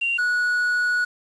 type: tone pair in turn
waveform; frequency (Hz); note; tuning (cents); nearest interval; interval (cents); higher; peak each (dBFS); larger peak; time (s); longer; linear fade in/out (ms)
sine / triangle; 2764 / 1464.2; F7 / F#6; -19 / -19; major seventh; 1100; first; -20 / -17; second; 0.01-0.18 / 0.18-1.05; second; 10
effects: resampled to 22050 Hz + 8-bit